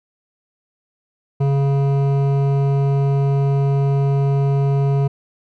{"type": "tone with hard clipping", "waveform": "sine", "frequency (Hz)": 138.9, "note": "C#3", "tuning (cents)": 4, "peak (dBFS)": -16, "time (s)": [1.4, 5.08], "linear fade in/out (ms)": 10, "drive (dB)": 12, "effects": []}